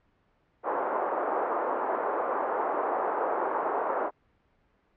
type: band-pass noise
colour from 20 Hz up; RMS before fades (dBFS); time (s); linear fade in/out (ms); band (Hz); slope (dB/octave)
white; -29; 0.63-4.11; 50; 370 to 1100; 24
effects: pink hiss -68 dBFS RMS until 4.96 s + low-pass 2000 Hz 12 dB/octave